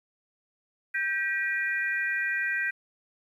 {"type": "tone cluster", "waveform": "sine", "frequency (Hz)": [1572, 1925, 2416], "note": ["G6", "B6", "D7"], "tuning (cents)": [4, -45, 48], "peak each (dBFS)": [-29, -29, -35], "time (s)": [0.94, 2.71], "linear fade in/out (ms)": 10, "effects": ["10-bit"]}